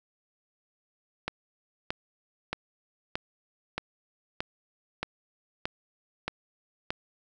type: click train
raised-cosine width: 0.3 ms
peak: -14 dBFS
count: 10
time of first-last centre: 1.28-6.905 s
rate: 1.6 Hz
effects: none